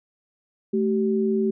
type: tone pair together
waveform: sine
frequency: 217.4 / 384.4 Hz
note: A3 / G4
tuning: -21 / -34 cents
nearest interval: minor seventh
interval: 987 cents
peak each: -22 dBFS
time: 0.73-1.51 s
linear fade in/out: 10 ms
effects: none